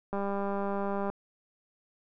click train, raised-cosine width 1 ms, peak -20 dBFS, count 194, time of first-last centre 0.13-1.1 s, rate 199 Hz, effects none

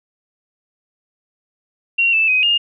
sine tone with pitch steps, 2749 / 2639 / 2516 / 2829 Hz, F7 / E7 / D#7 / F7, -28 / +1 / +19 / +22 cents, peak -12 dBFS, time 1.98-2.58 s, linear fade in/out 10 ms, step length 150 ms, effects none

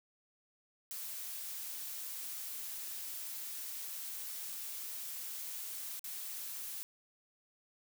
blue noise with dropouts, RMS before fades -43 dBFS, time 0.91-6.83 s, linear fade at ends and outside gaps 0 ms, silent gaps 5.994-6.042 s, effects none

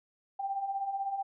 sine beating tone pair, 773 / 789 Hz, G5 / G5, -24 / +11 cents, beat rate 16 Hz, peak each -39 / -32 dBFS, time 0.39-1.23 s, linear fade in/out 10 ms, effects none

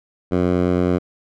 10% pulse tone with band-pass filter, 89.4 Hz, F2, 41 cents sharp, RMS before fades -18 dBFS, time 0.31-0.99 s, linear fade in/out 20 ms, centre 280 Hz, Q 0.51, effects none

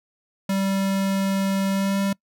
square tone with pitch glide, 194.5 to 196.87 Hz, G3 to G3, -13 to +8 cents, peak -21 dBFS, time 0.49-2.13 s, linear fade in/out 5 ms, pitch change +21 cents, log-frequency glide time 1.71-1.99 s, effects noise-tail reverb RT60 0.1 s tail -24 dB re dry

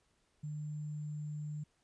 sine tone with sample-and-hold, 150.1 Hz, D3, 38 cents sharp, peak -38 dBFS, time 0.43-1.64 s, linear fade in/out 10 ms, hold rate 7350 Hz, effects pink hiss -75 dBFS RMS until 1.83 s + resampled to 22050 Hz

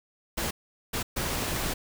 pink noise bursts at uneven times, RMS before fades -30 dBFS, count 3, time 0.37-0.51 / 0.93-1.03 / 1.16-1.74 s, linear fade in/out 10 ms, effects none

